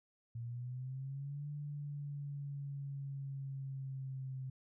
sine linear two-way sweep, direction up then down, 115.7 to 146.83 to 130.9 Hz, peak -40 dBFS, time 0.35-4.5 s, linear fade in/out 5 ms, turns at 1.49 s, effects none

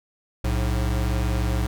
square tone pair together, 60.11 / 107.1 Hz, B1 / A2, -46 / -46 cents, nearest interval minor seventh, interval 1000 cents, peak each -23 / -27 dBFS, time 0.44-1.67 s, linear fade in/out 5 ms, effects none

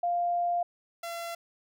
sine / sawtooth tone pair in turn, 698.5 / 679.8 Hz, F5 / F5, 0 / -47 cents, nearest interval unison, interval 47 cents, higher first, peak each -25 / -31 dBFS, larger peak first, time 0.03-0.63 / 1.03-1.35 s, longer first, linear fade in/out 5 ms, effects none

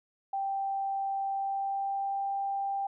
sine tone with pitch glide, 784 to 790.4 Hz, G5 to G5, 0 to +14 cents, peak -29 dBFS, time 0.33-2.87 s, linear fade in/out 5 ms, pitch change +14 cents, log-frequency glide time 1.3-2.29 s, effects none

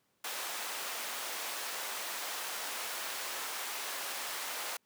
pink high-pass noise, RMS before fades -39 dBFS, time 0.24-4.77 s, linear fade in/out 5 ms, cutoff 750 Hz, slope 12 dB/octave, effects pink hiss -75 dBFS RMS until 4.85 s + high-pass 150 Hz 12 dB/octave

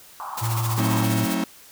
pink band-pass noise, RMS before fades -33 dBFS, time 0.2-1.05 s, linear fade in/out 0 ms, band 810 to 1200 Hz, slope 48 dB/octave
white noise with tremolo, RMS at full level -30 dBFS, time 0.37-1.35 s, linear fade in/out 5 ms, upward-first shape sine, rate 15 Hz, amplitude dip 60%
triangle tone, 113.4 Hz, A#2, 47 cents flat, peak -20 dBFS, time 0.41-1.26 s, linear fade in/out 20 ms
45% pulse chord, F# diminished seventh, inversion none, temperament just, 185 / 222 / 266.4 / 319.7 Hz, F#3 / A3 / C4 / Eb4, 0 / +16 / +31 / +47 cents, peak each -28 dBFS, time 0.78-1.44 s, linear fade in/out 2 ms
effects white hiss -48 dBFS RMS until 1.71 s

